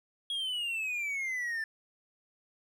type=exponential sweep; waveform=triangle; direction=down; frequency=3322 to 1760 Hz; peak=-30 dBFS; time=0.3-1.64 s; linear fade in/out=2 ms; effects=none